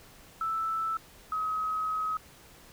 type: tone pair in turn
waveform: sine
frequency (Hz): 1318.5 / 1272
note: E6 / D#6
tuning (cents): 0 / +38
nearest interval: minor second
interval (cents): 62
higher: first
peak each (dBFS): -28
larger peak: neither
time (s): 0.41-0.97 / 1.32-2.17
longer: second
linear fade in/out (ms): 2
effects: pink hiss -54 dBFS RMS until 2.72 s